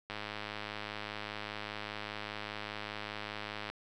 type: click train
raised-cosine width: 0.3 ms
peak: -23 dBFS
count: 379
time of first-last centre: 0.1-3.7 s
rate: 105 Hz
effects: none